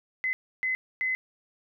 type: tone bursts at uneven times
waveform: sine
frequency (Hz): 2037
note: C7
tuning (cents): -47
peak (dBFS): -25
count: 3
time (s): 0.24-0.33 / 0.63-0.75 / 1.01-1.15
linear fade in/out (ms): 0
effects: none